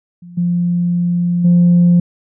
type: tone with level steps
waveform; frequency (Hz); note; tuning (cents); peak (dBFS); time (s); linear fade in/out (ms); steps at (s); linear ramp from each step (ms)
sine; 174.61; F3; 0; -32 / -12 / -5; 0.22-2; 5; 0.37 / 1.44; 10
effects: tanh soft clip ceiling -4 dBFS